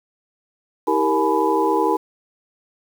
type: tone cluster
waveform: sine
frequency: 322.7 / 395.7 / 466.7 / 848 / 994 Hz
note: E4 / G4 / A#4 / G#5 / B5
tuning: -37 / +16 / +2 / +36 / +11 cents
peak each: -22 dBFS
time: 0.87-1.97 s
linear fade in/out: 10 ms
effects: 7-bit